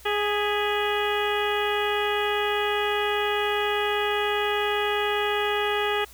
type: harmonic tone with a mistuned harmonic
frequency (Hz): 415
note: G#4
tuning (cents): -1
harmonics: 1 / 2 / 3 / 4 / 5 / 6 / 7 / 8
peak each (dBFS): -26 / -29 / -31 / -32 / -33 / -34 / -34 / -35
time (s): 0.05-6.05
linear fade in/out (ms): 10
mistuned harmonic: 5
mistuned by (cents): -73
effects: added 60 Hz sine -50 dBFS peak until 6.13 s + white hiss -50 dBFS RMS until 6.13 s